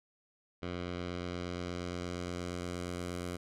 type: tone with low-pass filter sweep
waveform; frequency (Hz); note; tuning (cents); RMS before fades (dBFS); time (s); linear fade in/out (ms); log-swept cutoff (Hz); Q
10% pulse; 88.5; F2; +23; -39; 0.62-3.37; 10; 3500 to 11000; 1.1
effects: none